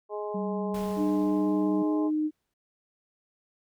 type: harmonic tone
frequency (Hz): 209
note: G#3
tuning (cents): +11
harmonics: 2 / 3 / 4 / 5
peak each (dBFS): -33 / -37 / -39 / -41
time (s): 0.09-2.11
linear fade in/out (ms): 50
type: tone with vibrato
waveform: sine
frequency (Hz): 194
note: G3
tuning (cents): -18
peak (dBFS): -30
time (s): 0.34-1.83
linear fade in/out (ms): 10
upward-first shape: triangle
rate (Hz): 19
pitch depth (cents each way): 16
type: noise with exponential decay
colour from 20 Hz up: pink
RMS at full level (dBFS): -43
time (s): 0.74-2.54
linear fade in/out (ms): 5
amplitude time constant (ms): 390
type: tone with pitch glide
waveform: sine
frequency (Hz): 301.7 to 306.6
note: D4 to D#4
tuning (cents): +47 to -25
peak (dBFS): -24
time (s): 0.96-2.31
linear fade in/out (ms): 50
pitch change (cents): +28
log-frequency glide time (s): 1.16-1.75
effects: none

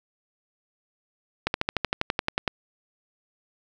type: slowing click train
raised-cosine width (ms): 0.3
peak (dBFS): -7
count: 13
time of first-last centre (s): 1.47-2.478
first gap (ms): 71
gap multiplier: 1.03
effects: none

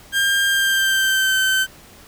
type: tone with pitch glide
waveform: 30% pulse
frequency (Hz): 1600 to 1540.2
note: G6 to G6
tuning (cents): +35 to -31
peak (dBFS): -13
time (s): 0.12-1.67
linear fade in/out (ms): 50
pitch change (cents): -66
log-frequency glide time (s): 0.46-1.36
effects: pink hiss -45 dBFS RMS until 2.07 s

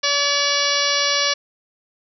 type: harmonic tone with a mistuned harmonic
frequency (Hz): 572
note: D5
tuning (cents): -46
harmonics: 1 / 2 / 3 / 4 / 5 / 6 / 7 / 8 / 9 / 10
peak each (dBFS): -26 / -26 / -26 / -26 / -26 / -26 / -26 / -26 / -26 / -26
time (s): 0.03-1.34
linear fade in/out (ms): 10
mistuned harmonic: 7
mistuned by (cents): +16
effects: none

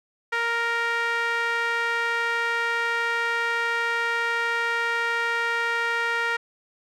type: tone with band-pass filter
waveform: sawtooth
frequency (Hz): 466.2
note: A#4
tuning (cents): 0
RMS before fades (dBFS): -25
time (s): 0.32-6.37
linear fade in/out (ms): 10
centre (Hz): 1700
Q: 2.4
effects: none

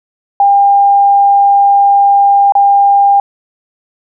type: tone with dropouts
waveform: sine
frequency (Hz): 801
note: G5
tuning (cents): +37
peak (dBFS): -4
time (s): 0.4-3.2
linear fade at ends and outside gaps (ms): 2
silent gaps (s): 2.522-2.552
effects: none

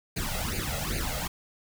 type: noise with flanger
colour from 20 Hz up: pink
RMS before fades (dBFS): -31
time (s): 0.16-1.28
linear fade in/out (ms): 10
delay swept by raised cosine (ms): 0.44 to 1.54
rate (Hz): 2.5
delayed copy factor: +1
effects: none

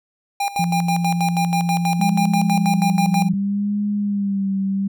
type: tone with tremolo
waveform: square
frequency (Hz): 803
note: G5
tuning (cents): +41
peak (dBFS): -19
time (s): 0.4-3.29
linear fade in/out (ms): 5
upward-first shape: square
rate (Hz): 6.2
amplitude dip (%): 80
type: tone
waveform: sine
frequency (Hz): 172.2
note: F3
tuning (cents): -24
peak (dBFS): -18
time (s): 0.59-3.34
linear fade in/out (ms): 5
type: tone with vibrato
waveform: sine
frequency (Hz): 200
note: G3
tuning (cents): +35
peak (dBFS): -18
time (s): 1.99-4.88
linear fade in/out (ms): 10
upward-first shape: sine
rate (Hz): 0.67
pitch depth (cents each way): 52
effects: none

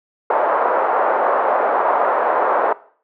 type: band-pass noise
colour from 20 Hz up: pink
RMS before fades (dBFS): -17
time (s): 0.3-2.73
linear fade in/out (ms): 5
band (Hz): 520 to 1200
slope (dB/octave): 24
effects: noise-tail reverb RT60 0.5 s tail -19 dB re dry

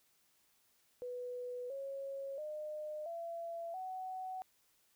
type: tone with pitch steps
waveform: sine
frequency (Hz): 493.9 / 548 / 608.1 / 674.7 / 748.6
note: B4 / C#5 / D#5 / E5 / F#5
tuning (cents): 0 / -20 / -40 / +40 / +20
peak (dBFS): -40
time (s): 1.02-4.42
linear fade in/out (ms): 0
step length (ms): 680
effects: white hiss -73 dBFS RMS until 4.95 s

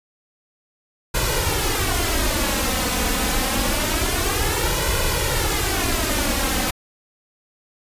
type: noise with flanger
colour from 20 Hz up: pink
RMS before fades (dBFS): -21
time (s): 1.14-6.71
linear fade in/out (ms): 10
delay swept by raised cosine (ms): 2 to 4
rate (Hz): 0.26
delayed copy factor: +0.7
effects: resampled to 32000 Hz

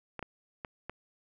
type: clicks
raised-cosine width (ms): 0.5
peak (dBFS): -23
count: 4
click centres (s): 0.193 / 0.227 / 0.648 / 0.896
effects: none

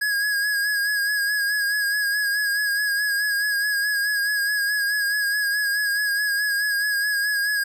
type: tone with vibrato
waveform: square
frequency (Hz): 1658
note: G#6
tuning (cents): -3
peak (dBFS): -21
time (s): 0.01-7.64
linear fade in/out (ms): 10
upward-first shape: sine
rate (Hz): 4.7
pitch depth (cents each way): 40
effects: none

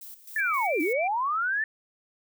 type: noise with tremolo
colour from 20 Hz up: violet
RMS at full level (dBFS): -43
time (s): 0.01-0.93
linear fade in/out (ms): 5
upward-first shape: square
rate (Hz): 3.8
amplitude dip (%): 70
type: linear two-way sweep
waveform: sine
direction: down then up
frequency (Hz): 1799 to 283.1 to 1799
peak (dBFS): -24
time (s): 0.36-1.64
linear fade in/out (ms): 2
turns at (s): 0.81
type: tone with vibrato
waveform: sine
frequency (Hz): 2284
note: D7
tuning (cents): -49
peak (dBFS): -29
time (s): 0.38-1.08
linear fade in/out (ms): 10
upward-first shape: sine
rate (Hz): 3.3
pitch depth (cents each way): 61
effects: none

